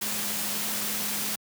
sine tone in noise, 207.9 Hz, G#3, 2 cents sharp, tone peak -40 dBFS, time 0.01-1.36 s, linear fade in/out 10 ms, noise white, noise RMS -30 dBFS, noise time 0.01-1.36 s, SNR -13 dB, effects high-pass 100 Hz 12 dB/octave

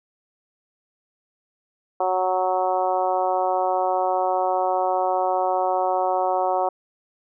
harmonic tone, 185 Hz, F#3, in tune, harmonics 2 / 3 / 4 / 5 / 6 / 7, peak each -29 / -25 / -22 / -27 / -31 / -35 dBFS, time 2-6.69 s, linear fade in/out 5 ms, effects none

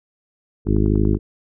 harmonic tone, 51.91 Hz, G#1, in tune, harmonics 1 / 2 / 3 / 4 / 5 / 6 / 7 / 8, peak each -19 / -20 / -25 / -22 / -27 / -23 / -25 / -28 dBFS, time 0.65-1.19 s, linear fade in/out 50 ms
click train, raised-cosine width 1 ms, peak -25 dBFS, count 6, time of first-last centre 0.67-1.146 s, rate 10.5 Hz
effects none

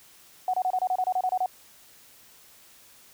sine tone bursts, 740 Hz, F#5, in tune, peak -22 dBFS, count 12, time 0.48-1.46 s, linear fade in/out 2 ms, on 56 ms, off 28 ms, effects white hiss -54 dBFS RMS until 3.13 s

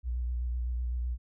sine tone with vibrato, 60.7 Hz, B1, 29 cents flat, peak -29 dBFS, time 0.03-1.18 s, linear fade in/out 50 ms, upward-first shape square, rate 7.9 Hz, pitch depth 27 cents each way, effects none

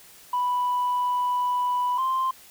sine tone pair in turn, 987.8 / 1046.4 Hz, B5 / C6, 0 / 0 cents, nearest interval minor second, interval 100 cents, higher second, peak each -20 dBFS, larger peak neither, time 0.33-1.98 / 1.98-2.31 s, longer first, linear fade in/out 5 ms, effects tanh soft clip ceiling -19 dBFS + white hiss -50 dBFS RMS until 2.5 s

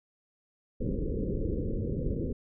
pink low-pass noise, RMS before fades -31 dBFS, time 0.8-2.33 s, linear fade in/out 10 ms, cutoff 530 Hz, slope 96 dB/octave, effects none

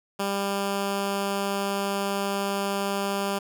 10% pulse tone, 198.6 Hz, G3, 23 cents sharp, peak -17 dBFS, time 0.19-3.39 s, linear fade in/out 10 ms, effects none

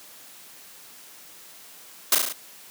white noise with echo, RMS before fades -17 dBFS, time 2.12-2.15 s, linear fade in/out 2 ms, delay 35 ms, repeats 5, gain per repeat -3 dB, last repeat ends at 2.325 s, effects white hiss -47 dBFS RMS until 2.7 s + high-pass 150 Hz 12 dB/octave

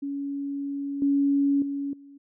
sine tone with level steps, 280.6 Hz, C#4, 21 cents sharp, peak -28 / -19 / -27 / -45 dBFS, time 0.02-2.18 s, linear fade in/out 10 ms, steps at 1.02 / 1.62 / 1.93 s, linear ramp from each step 2 ms, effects none

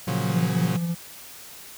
40% pulse chord, Gb major seventh, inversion first, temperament equal, 116.54 / 138.59 / 174.61 / 185 Hz, Bb2 / Db3 / F3 / Gb3, 0 / 0 / 0 / 0 cents, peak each -28 dBFS, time 0.07-0.77 s, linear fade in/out 10 ms
triangle tone with tremolo, 170 Hz, F3, 46 cents flat, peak -20 dBFS, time 0.29-0.95 s, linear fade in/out 10 ms, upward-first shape sine, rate 15 Hz, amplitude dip 40%
effects white hiss -43 dBFS RMS until 1.77 s

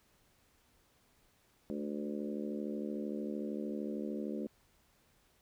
harmonic tone with a mistuned harmonic, 73.2 Hz, D2, 5 cents flat, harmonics 3 / 4 / 5 / 6 / 7 / 8, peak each -39 / -42 / -43 / -49 / -46 / -51 dBFS, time 1.7-4.47 s, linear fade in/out 0 ms, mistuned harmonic 3, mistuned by -34 cents, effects pink hiss -70 dBFS RMS until 5.41 s

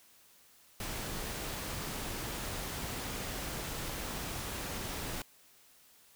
pink noise, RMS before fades -39 dBFS, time 0.8-5.22 s, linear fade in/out 2 ms, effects white hiss -62 dBFS RMS until 6.15 s

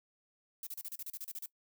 violet noise bursts, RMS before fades -42 dBFS, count 12, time 0.63-1.46 s, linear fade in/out 2 ms, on 38 ms, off 34 ms, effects noise-tail reverb RT60 0.1 s tail -20 dB re dry

